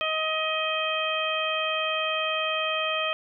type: harmonic tone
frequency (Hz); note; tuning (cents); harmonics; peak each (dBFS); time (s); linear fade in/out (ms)
630; D#5; +21; 1 / 2 / 3 / 4 / 5; -30 / -30 / -36 / -30 / -31; 0.01-3.13; 0
effects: none